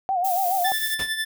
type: tone with vibrato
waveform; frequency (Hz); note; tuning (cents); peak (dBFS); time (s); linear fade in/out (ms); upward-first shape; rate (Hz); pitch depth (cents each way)
sine; 740; F#5; 0; -20; 0.09-0.72; 0; sine; 7.1; 100
type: noise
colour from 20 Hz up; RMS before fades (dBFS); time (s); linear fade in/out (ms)
violet; -30; 0.24-0.95; 10
type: tone with tremolo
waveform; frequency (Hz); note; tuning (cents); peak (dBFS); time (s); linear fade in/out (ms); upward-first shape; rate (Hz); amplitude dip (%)
25% pulse; 1760; A6; 0; -18; 0.64-1.25; 10; triangle; 11; 65
type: noise with exponential decay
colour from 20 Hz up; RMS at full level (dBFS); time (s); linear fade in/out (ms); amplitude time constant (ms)
pink; -28; 0.99-1.15; 5; 33
effects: none